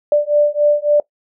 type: beating tone pair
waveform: sine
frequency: 588 / 591.6 Hz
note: D5 / D5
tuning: +2 / +13 cents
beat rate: 3.6 Hz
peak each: -14 dBFS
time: 0.12-1 s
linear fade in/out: 2 ms
effects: noise-tail reverb RT60 0.1 s tail -21 dB re dry